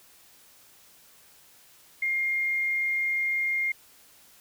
sine tone, 2123 Hz, C7, 25 cents sharp, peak -24 dBFS, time 2.02-3.72 s, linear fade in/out 5 ms, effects white hiss -56 dBFS RMS until 4.4 s

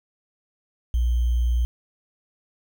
sine tone with sample-and-hold, 60 Hz, B1, 49 cents flat, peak -18 dBFS, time 0.94-1.65 s, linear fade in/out 0 ms, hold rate 3150 Hz, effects none

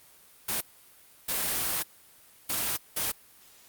white noise bursts at uneven times, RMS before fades -29 dBFS, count 4, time 0.48-0.61 / 1.28-1.83 / 2.49-2.77 / 2.96-3.12 s, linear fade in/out 10 ms, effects white hiss -56 dBFS RMS until 3.68 s + Opus 32 kbps

